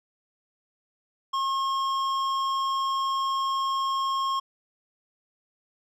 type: tone with hard clipping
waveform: triangle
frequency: 1078 Hz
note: C#6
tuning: 49 cents flat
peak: -26 dBFS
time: 1.33-4.4 s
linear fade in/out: 10 ms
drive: 14 dB
effects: none